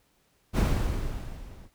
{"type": "noise with level ramp", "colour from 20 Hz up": "brown", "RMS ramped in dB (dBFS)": [-19, -48], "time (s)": [0.53, 1.7], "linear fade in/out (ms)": 50, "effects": ["pink hiss -68 dBFS RMS until 1.74 s"]}